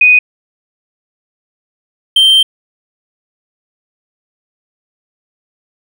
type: tone pair in turn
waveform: sine / triangle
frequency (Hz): 2489 / 3136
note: D#7 / G7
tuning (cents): 0 / 0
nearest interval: major third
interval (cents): 400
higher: second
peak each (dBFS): -3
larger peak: neither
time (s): 0.01-0.19 / 2.16-2.43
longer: second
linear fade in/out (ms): 5
effects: none